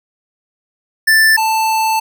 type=tone pair in turn; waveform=square; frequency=1766 / 883 Hz; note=A6 / A5; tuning=+6 / +6 cents; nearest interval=octave; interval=1200 cents; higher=first; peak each=-8 / -13 dBFS; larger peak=first; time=1.07-1.37 / 1.37-2 s; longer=second; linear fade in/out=10 ms; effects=none